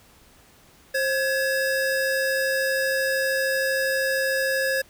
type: tone pair together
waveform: square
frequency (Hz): 531.7 / 1688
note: C5 / G#6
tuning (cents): +28 / +28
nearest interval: octave + minor sixth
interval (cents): 2000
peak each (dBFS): -25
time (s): 0.94-4.82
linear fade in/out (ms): 10
effects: pink hiss -54 dBFS RMS until 4.89 s